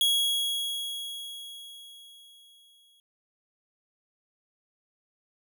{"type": "tone with exponential decay", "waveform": "45% pulse", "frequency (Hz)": 3322, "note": "G#7", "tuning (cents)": 0, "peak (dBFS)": -20, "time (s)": [0.01, 3], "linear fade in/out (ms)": 1, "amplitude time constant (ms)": 650, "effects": []}